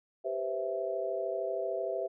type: chord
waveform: sine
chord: C major seventh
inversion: second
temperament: equal with one note detuned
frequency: 392 / 490.2 / 523.3 / 659.3 Hz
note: G4 / B4 / C5 / E5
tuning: 0 / -13 / 0 / 0 cents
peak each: -37 / -40 / -37 / -34 dBFS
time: 0.24-2.08 s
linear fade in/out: 20 ms
effects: none